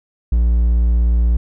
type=tone; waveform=triangle; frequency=58.27 Hz; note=A#1; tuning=in tune; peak=-9 dBFS; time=0.32-1.37 s; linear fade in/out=5 ms; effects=none